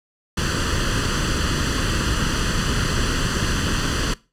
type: noise with comb filter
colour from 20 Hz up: pink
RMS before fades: -21 dBFS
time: 0.37-4.14 s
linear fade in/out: 5 ms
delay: 0.66 ms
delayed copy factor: +0.75
effects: noise-tail reverb RT60 0.3 s tail -21 dB re dry + low-pass 7000 Hz 12 dB/octave